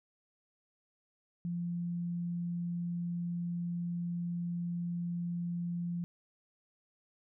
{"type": "tone", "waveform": "sine", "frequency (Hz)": 173, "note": "F3", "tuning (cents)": -16, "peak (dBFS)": -33, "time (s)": [1.45, 6.04], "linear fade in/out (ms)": 0, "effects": []}